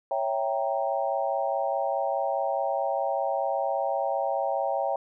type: chord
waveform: sine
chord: C# diminished seventh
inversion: none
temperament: equal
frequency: 554.4 / 659.3 / 784 / 932.3 Hz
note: C#5 / E5 / G5 / Bb5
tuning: 0 / 0 / 0 / 0 cents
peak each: -29 / -30 / -29 / -34 dBFS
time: 0.11-4.96 s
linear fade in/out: 2 ms
effects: none